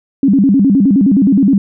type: tone with vibrato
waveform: sine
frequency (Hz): 233.1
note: A#3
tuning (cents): 0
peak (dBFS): -6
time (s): 0.23-1.58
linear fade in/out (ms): 2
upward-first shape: square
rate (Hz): 9.6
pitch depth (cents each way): 280
effects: none